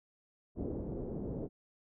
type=low-pass noise; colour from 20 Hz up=white; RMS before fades=-39 dBFS; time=0.55-1.49 s; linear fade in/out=50 ms; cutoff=440 Hz; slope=24 dB/octave; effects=none